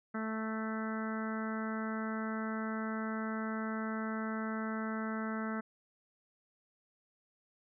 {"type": "harmonic tone", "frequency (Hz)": 220, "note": "A3", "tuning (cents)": 0, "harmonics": [1, 2, 3, 4, 5, 6, 7, 8, 9], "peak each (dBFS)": [-36, -45, -46, -49, -49, -43, -46, -51, -51], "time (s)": [0.14, 5.61], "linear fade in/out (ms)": 10, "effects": []}